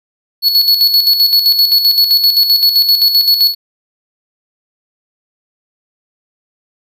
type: tone with tremolo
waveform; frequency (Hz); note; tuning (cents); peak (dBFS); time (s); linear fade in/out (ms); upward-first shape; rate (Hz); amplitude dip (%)
square; 4394; C#8; -16; -6; 0.42-3.55; 50; square; 7.7; 55
effects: none